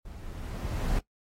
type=noise with level ramp; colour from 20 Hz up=brown; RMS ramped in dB=-45 to -26 dBFS; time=0.05-0.99 s; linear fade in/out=5 ms; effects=noise-tail reverb RT60 0.1 s tail -17 dB re dry + AAC 48 kbps